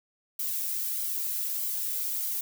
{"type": "noise with flanger", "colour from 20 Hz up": "violet", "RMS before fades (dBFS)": -31, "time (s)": [0.39, 2.41], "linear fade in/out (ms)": 5, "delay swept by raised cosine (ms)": [1.1, 2.2], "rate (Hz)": 1.6, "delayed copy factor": -0.5, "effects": []}